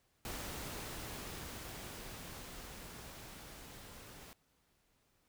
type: noise with level ramp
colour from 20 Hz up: pink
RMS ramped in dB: -43 to -54 dBFS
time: 0.25-4.33 s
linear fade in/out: 0 ms
effects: pink hiss -75 dBFS RMS until 5.28 s